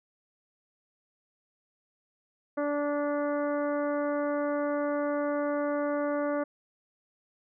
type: harmonic tone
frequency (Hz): 290.8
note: D4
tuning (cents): -17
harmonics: 1 / 2 / 3 / 4 / 5 / 6 / 7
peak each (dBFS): -31 / -29 / -41 / -38 / -41 / -48 / -50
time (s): 2.57-6.44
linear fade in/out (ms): 10
effects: none